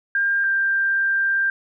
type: tone pair in turn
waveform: sine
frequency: 1601 / 1584.4 Hz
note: G6 / G6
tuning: +36 / +18 cents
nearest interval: unison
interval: 18 cents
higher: first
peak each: -17 dBFS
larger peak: neither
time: 0.15-0.44 / 0.44-1.5 s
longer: second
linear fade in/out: 2 ms
effects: none